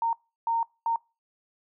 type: tone bursts at uneven times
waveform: sine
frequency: 920 Hz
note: A#5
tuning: 23 cents flat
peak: -23 dBFS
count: 3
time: 0.02-0.13 / 0.47-0.63 / 0.86-0.96 s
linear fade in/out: 2 ms
effects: noise-tail reverb RT60 0.3 s tail -25 dB re dry